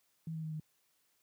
sine tone with pitch steps, 161.8 / 159.48 / 157.19 / 154.94 Hz, E3 / D#3 / D#3 / D#3, -32 / +43 / +18 / -7 cents, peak -37 dBFS, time 0.27-0.598 s, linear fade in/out 2 ms, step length 82 ms, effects white hiss -75 dBFS RMS until 1.22 s + high-pass 80 Hz 12 dB/octave

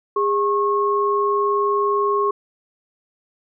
sine tone pair together, 407.9 / 1089 Hz, G#4 / C#6, -31 / -31 cents, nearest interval octave + perfect fourth, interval 1700 cents, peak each -19 dBFS, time 0.16-2.31 s, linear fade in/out 5 ms, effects none

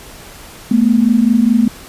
sine tone pair together, 218 / 242.8 Hz, A3 / B3, -16 / -29 cents, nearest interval major second, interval 187 cents, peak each -11 dBFS, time 0.71-1.68 s, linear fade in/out 5 ms, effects pink hiss -36 dBFS RMS until 1.88 s + resampled to 32000 Hz

